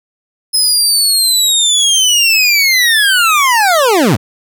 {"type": "linear sweep", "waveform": "25% pulse", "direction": "down", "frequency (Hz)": [5140, 78], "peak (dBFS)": -4, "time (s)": [0.53, 4.17], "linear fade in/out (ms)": 20, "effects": []}